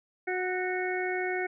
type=harmonic tone with a mistuned harmonic; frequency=366.7 Hz; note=F#4; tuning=15 cents flat; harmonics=1 / 2 / 4 / 5 / 6; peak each=-31 / -35 / -37 / -37 / -36 dBFS; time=0.27-1.47 s; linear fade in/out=10 ms; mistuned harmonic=4; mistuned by=+17 cents; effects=none